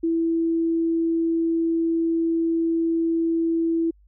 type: tone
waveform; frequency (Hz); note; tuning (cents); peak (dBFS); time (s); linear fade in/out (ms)
sine; 330.4; E4; +4; -19; 0.03-3.91; 10
effects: added 50 Hz sine -52 dBFS peak until 4.07 s